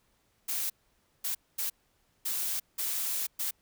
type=noise bursts at uneven times; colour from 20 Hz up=blue; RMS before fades=-32 dBFS; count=6; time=0.48-0.7 / 1.24-1.35 / 1.58-1.7 / 2.25-2.6 / 2.78-3.27 / 3.39-3.51 s; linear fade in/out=10 ms; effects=pink hiss -71 dBFS RMS until 3.61 s